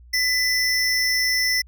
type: tone pair together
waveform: square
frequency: 2000 / 5339 Hz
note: B6 / E8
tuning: +21 / +21 cents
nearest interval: octave + perfect fourth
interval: 1700 cents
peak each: -22 dBFS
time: 0.13-1.62 s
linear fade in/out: 10 ms
effects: added 60 Hz sine -44 dBFS peak until 1.67 s